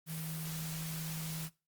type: tone in noise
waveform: sine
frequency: 160.1 Hz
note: D#3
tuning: 50 cents sharp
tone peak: -39 dBFS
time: 0.06-1.5 s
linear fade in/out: 50 ms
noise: white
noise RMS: -44 dBFS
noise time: 0.06-1.5 s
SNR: +2 dB
effects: noise-tail reverb RT60 0.3 s tail -21 dB re dry + Opus 32 kbps